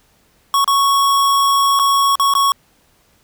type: tone with dropouts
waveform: square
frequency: 1108.7 Hz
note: C#6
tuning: in tune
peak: -12 dBFS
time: 0.54-2.52 s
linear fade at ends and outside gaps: 1 ms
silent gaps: 0.644-0.677 / 1.791-1.796 / 2.155-2.197 / 2.338-2.351 s
effects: pink hiss -56 dBFS RMS until 3.23 s